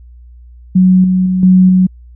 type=tone with level steps; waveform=sine; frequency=185 Hz; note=F#3; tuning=in tune; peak=-4 / -8 / -10 / -3 / -5 dBFS; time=0.75-1.87 s; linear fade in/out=10 ms; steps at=1.04 / 1.26 / 1.43 / 1.69 s; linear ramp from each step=2 ms; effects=added 60 Hz sine -34 dBFS peak until 2.15 s